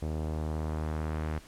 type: tone with low-pass filter sweep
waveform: sawtooth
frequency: 77.78 Hz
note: D#2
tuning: in tune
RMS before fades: -33 dBFS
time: 0.02-1.39 s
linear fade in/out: 5 ms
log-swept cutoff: 590 to 2100 Hz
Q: 1
effects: pink hiss -54 dBFS RMS until 1.47 s + low-pass 11000 Hz 12 dB/octave